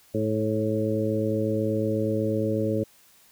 harmonic tone with a mistuned harmonic, 108.2 Hz, A2, 29 cents flat, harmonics 1 / 2 / 3 / 4 / 5, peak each -29 / -29 / -29 / -29 / -29 dBFS, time 0.14-2.84 s, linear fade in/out 10 ms, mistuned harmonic 5, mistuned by +17 cents, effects white hiss -57 dBFS RMS until 3.31 s

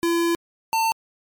square tone pair in turn, 338.7 / 897.2 Hz, E4 / A5, +47 / +34 cents, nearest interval octave + perfect fourth, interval 1687 cents, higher second, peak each -19 dBFS, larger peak neither, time 0.03-0.35 / 0.73-0.92 s, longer first, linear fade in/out 0 ms, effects MP3 96 kbps

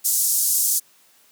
white band-pass noise, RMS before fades -20 dBFS, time 0.04-0.8 s, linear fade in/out 20 ms, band 6100 to 14000 Hz, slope 24 dB/octave, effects white hiss -56 dBFS RMS until 1.31 s + high-pass 150 Hz 12 dB/octave

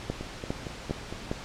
two click trains, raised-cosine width 2 ms, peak -15 / -22 dBFS, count 4 / 5, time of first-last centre 0.1-1.315 / 0.21-1.125 s, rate 2.47 / 4.37 Hz, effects pink hiss -41 dBFS RMS until 1.44 s + low-pass 6000 Hz 12 dB/octave

